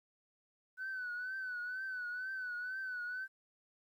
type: tone with vibrato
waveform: sine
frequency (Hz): 1500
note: F#6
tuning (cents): +23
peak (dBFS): -37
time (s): 0.77-3.28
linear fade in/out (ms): 50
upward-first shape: triangle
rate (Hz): 2.1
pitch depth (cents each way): 73
effects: tanh soft clip ceiling -35 dBFS + 12-bit